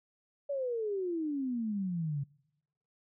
sine exponential sweep, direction down, 578 to 136.6 Hz, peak -31 dBFS, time 0.49-2.24 s, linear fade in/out 10 ms, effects noise-tail reverb RT60 0.9 s tail -26 dB re dry

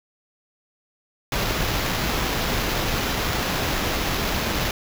pink noise with sample-and-hold, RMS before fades -24 dBFS, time 1.32-4.71 s, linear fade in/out 2 ms, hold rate 8820 Hz, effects none

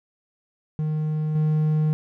triangle tone with level steps, 154.2 Hz, D#3, 15 cents flat, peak -20 / -16 dBFS, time 0.79-1.93 s, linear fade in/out 0 ms, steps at 1.35 s, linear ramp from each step 5 ms, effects none

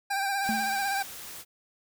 25% pulse tone with vibrato, 790 Hz, G5, 13 cents sharp, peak -23 dBFS, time 0.1-1.03 s, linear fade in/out 10 ms, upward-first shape sine, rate 16 Hz, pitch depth 37 cents each way
white noise, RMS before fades -42 dBFS, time 0.41-1.45 s, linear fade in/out 50 ms
triangle tone with exponential decay, 220 Hz, A3, in tune, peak -24 dBFS, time 0.49-0.92 s, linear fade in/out 0 ms, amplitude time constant 93 ms
effects none

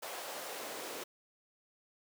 pink noise with high-pass filter sweep, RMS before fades -43 dBFS, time 0.02-1.04 s, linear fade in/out 10 ms, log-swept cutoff 630 to 380 Hz, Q 1.6, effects none

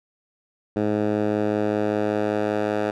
10% pulse tone with band-pass filter sweep, 105.2 Hz, G#2, 23 cents sharp, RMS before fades -23 dBFS, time 0.76-2.91 s, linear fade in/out 5 ms, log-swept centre 320 to 690 Hz, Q 0.73, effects none

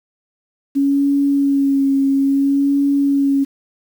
sine tone with vibrato, 277.2 Hz, C#4, in tune, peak -12 dBFS, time 0.75-3.45 s, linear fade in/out 20 ms, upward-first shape sine, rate 0.59 Hz, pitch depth 24 cents each way, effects 7-bit

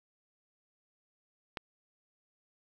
click, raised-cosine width 0.3 ms, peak -20 dBFS, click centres 1.572 s, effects 9-bit

